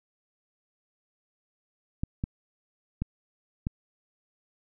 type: clicks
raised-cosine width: 5 ms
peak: -16 dBFS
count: 4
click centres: 2.035 / 2.239 / 3.02 / 3.669 s
effects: none